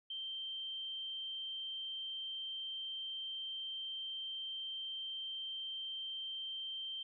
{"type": "tone", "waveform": "sine", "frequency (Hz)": 3136, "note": "G7", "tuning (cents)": 0, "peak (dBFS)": -40, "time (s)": [0.1, 7.03], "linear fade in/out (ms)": 5, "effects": []}